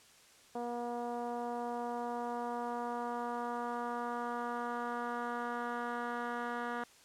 10% pulse tone with low-pass filter sweep, 239.6 Hz, A#3, 48 cents sharp, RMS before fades -38 dBFS, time 0.55-6.84 s, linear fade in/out 5 ms, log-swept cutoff 710 to 1800 Hz, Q 1.6, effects white hiss -61 dBFS RMS until 7.04 s + low-pass 9000 Hz 12 dB/octave

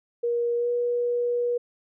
sine tone with pitch glide, 474.4 to 482.4 Hz, A#4 to B4, +30 to -41 cents, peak -22 dBFS, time 0.23-1.58 s, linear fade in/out 10 ms, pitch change +29 cents, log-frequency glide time 0.56-0.69 s, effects none

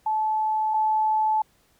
sine tone pair in turn, 867 / 867 Hz, A5 / A5, -26 / -26 cents, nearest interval unison, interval 0 cents, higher neither, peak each -21 / -19 dBFS, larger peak second, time 0.06-0.74 / 0.74-1.42 s, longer neither, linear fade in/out 5 ms, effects pink hiss -63 dBFS RMS until 1.79 s

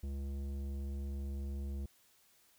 sine tone with tanh clipping, 69.3 Hz, C#2, in tune, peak -39 dBFS, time 0.03-1.86 s, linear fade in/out 5 ms, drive 13 dB, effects white hiss -68 dBFS RMS until 2.58 s

